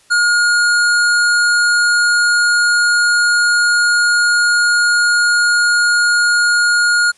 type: tone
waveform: square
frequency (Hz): 1430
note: F6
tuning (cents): +41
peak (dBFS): -11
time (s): 0.1-7.12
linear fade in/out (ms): 20
effects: white hiss -51 dBFS RMS until 7.17 s + resampled to 24000 Hz